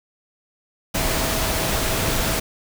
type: tone in noise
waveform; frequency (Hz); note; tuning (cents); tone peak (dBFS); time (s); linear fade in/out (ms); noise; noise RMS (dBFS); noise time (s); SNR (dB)
sine; 652; E5; -19; -32; 0.94-2.4; 10; pink; -22; 0.94-2.4; -13
effects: none